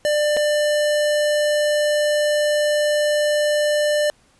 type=tone with dropouts; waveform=square; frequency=595 Hz; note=D5; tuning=22 cents sharp; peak=-17 dBFS; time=0.05-4.1 s; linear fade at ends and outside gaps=0 ms; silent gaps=0.366-0.37 s; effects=pink hiss -57 dBFS RMS until 4.39 s + resampled to 24000 Hz